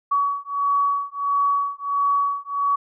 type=beating tone pair; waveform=sine; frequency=1130 / 1131.5 Hz; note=C#6 / C#6; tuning=+33 / +35 cents; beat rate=1.5 Hz; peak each=-22 dBFS; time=0.11-2.76 s; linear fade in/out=10 ms; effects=none